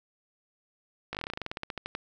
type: slowing click train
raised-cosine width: 0.3 ms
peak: -18 dBFS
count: 19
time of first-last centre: 1.13-1.951 s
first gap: 18 ms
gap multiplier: 1.1
effects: none